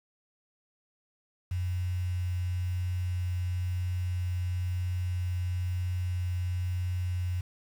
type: tone with quantisation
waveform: sine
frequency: 89.9 Hz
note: F#2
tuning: 49 cents flat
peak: -28 dBFS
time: 1.51-7.41 s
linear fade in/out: 5 ms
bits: 8
effects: none